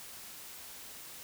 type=silence; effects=white hiss -48 dBFS RMS until 1.23 s